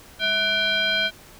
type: tone with frequency modulation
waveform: sine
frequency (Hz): 2349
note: D7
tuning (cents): 0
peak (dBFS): -19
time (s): 0.19-1.11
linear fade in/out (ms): 50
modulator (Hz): 850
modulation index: 1.7
effects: pink hiss -47 dBFS RMS until 1.39 s